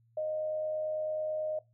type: tone with amplitude modulation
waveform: sine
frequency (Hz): 619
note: D#5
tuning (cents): -9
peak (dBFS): -29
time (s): 0.17-1.59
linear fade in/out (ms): 5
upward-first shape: sine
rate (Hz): 89.1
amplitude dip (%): 30
effects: noise-tail reverb RT60 0.2 s tail -19 dB re dry + added 115 Hz sine -64 dBFS peak until 1.73 s